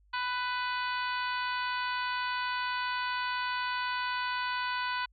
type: harmonic tone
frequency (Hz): 496.9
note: B4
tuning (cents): +11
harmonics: 2 / 3 / 4 / 5 / 6 / 7 / 8 / 9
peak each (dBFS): -33 / -35 / -42 / -41 / -43 / -46 / -46 / -45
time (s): 0.13-5.06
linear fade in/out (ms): 10
effects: added 50 Hz sine -61 dBFS peak until 5.12 s

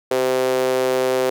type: tone with high-pass filter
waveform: sawtooth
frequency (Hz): 129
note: C3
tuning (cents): -24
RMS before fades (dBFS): -19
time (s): 0.11-1.3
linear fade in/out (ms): 5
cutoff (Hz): 450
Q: 5.6
effects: none

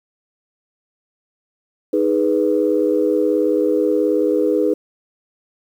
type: chord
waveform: sine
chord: G# minor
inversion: second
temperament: equal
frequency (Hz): 311.1 / 415.3 / 493.9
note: D#4 / G#4 / B4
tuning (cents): 0 / 0 / 0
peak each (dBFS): -18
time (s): 1.93-4.74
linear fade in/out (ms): 5
effects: tanh soft clip ceiling -4 dBFS + 8-bit

